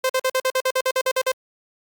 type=tone bursts; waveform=sawtooth; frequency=519 Hz; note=C5; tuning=14 cents flat; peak=-14 dBFS; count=13; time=0.04-1.319 s; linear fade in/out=5 ms; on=55 ms; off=47 ms; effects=Opus 48 kbps